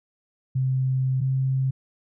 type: tone pair in turn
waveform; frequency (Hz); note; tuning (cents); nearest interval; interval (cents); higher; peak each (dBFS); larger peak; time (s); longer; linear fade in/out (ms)
sine; 130.81 / 132.48; C3 / C3; 0 / +22; unison; 22; second; -20 / -20; neither; 0.55-1.21 / 1.21-1.71; first; 10
effects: none